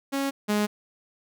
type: tone pair in turn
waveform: sawtooth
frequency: 275.2 / 208.8 Hz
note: C#4 / G#3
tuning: -12 / +10 cents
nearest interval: perfect fourth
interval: 478 cents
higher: first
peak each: -21 / -18 dBFS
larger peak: second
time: 0.12-0.31 / 0.48-0.67 s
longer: neither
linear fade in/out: 20 ms
effects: none